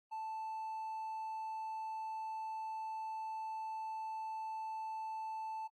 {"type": "tone", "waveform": "triangle", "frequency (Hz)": 880, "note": "A5", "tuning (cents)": 0, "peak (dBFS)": -37, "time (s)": [0.11, 5.68], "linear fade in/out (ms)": 20, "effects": ["tanh soft clip ceiling -33 dBFS", "AAC 64 kbps"]}